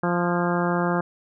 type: harmonic tone with a mistuned harmonic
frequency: 174.61 Hz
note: F3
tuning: in tune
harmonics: 1 / 2 / 3 / 4 / 5 / 6 / 7 / 8 / 9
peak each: -24 / -27 / -29 / -30 / -31 / -32 / -32 / -33 / -34 dBFS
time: 0.03-1.01 s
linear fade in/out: 5 ms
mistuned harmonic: 9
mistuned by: +45 cents
effects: none